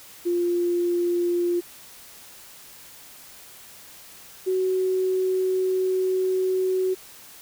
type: tone pair in turn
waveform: sine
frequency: 349.2 / 373.4 Hz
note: F4 / F#4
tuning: 0 / +16 cents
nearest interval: minor second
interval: 116 cents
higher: second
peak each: -20 dBFS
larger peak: neither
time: 0.25-1.61 / 4.46-6.95 s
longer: second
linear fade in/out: 20 ms
effects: white hiss -46 dBFS RMS until 7.41 s